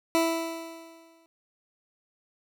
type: tone with exponential decay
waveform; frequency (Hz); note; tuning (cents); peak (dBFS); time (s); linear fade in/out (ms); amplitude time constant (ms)
20% pulse; 329.6; E4; 0; -15; 0.15-1.26; 0; 240
effects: none